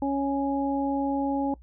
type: harmonic tone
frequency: 277.2 Hz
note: C#4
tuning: in tune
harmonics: 1 / 2 / 3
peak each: -25 / -32 / -30 dBFS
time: 0.02-1.54 s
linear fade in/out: 2 ms
effects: noise-tail reverb RT60 0.1 s tail -21 dB re dry + added 60 Hz sine -47 dBFS peak until 1.62 s